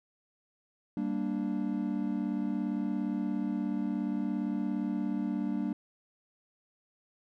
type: chord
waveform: triangle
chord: G minor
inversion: none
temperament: equal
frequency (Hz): 196 / 233.1 / 293.7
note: G3 / Bb3 / D4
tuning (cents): 0 / 0 / 0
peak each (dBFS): -32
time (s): 0.97-5.73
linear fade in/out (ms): 2
effects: none